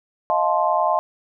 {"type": "chord", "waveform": "sine", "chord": "F dominant seventh", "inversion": "third", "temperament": "just", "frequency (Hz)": [628.6, 698.5, 873.1, 1047.7], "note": ["Eb5", "F5", "A5", "C6"], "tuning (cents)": [18, 0, -14, 2], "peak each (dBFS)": -22, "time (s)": [0.3, 0.99], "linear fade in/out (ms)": 0, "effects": []}